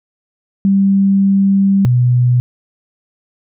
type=tone pair in turn; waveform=sine; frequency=196 / 123.47 Hz; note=G3 / B2; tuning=0 / 0 cents; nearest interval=minor sixth; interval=800 cents; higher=first; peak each=-8 dBFS; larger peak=neither; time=0.65-1.85 / 1.85-2.4 s; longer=first; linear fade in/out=0 ms; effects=none